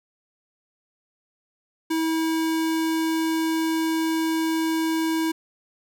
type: tone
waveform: square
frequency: 322.6 Hz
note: E4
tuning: 37 cents flat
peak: -22 dBFS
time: 1.9-5.32 s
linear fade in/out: 10 ms
effects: none